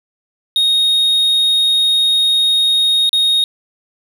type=tone with dropouts; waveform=triangle; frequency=3729 Hz; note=A#7; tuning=in tune; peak=-9 dBFS; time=0.56-3.44 s; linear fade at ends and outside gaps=1 ms; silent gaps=3.093-3.13 s; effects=none